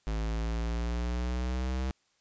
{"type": "exponential sweep", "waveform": "square", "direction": "up", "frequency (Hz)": [53.6, 65.41], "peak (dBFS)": -30, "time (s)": [0.07, 1.91], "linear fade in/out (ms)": 0, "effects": ["white hiss -71 dBFS RMS until 2.2 s", "resampled to 16000 Hz"]}